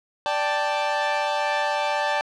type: chord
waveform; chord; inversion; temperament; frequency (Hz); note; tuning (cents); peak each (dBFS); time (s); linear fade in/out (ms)
sawtooth; D suspended fourth; none; equal; 587.3 / 784 / 880; D5 / G5 / A5; 0 / 0 / 0; -22 / -24 / -21; 0.26-2.21; 0
effects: low-pass 4000 Hz 12 dB/octave